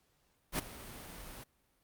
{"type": "noise with ADSR envelope", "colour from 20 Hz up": "pink", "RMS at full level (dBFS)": -31, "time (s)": [0.52, 1.44], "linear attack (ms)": 67, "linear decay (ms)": 13, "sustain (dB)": -17, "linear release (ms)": 10, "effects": ["pink hiss -74 dBFS RMS until 1.83 s", "Opus 48 kbps"]}